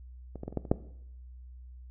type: clicks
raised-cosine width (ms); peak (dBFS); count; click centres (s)
2; -27 / -24 / -22 / -30 / -16 / -28 / -9; 7; 0.357 / 0.434 / 0.48 / 0.526 / 0.573 / 0.652 / 0.715
effects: noise-tail reverb RT60 0.7 s tail -17 dB re dry + added 62 Hz sine -45 dBFS peak until 1.9 s